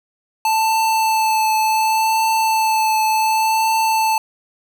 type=tone with vibrato; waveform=square; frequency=880 Hz; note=A5; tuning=in tune; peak=-15 dBFS; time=0.45-4.18 s; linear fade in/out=2 ms; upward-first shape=triangle; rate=0.68 Hz; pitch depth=18 cents each way; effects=none